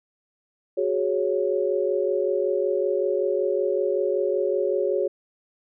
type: chord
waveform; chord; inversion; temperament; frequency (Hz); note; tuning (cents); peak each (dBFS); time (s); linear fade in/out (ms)
sine; F# suspended second; none; equal; 370 / 415.3 / 554.4; F#4 / G#4 / C#5; 0 / 0 / 0; -25; 0.77-5.08; 10
effects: none